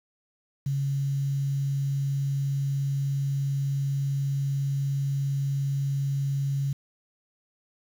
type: tone with quantisation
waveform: sine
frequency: 138.59 Hz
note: C#3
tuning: in tune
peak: -24 dBFS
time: 0.66-6.73 s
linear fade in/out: 5 ms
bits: 8
effects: none